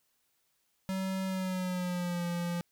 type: tone with pitch glide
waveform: square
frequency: 190 to 173.23 Hz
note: F#3 to F3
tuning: +46 to -14 cents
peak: -32 dBFS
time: 0.89-2.61 s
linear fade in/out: 0 ms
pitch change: -160 cents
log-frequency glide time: 1.26-2.25 s
effects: white hiss -75 dBFS RMS until 2.71 s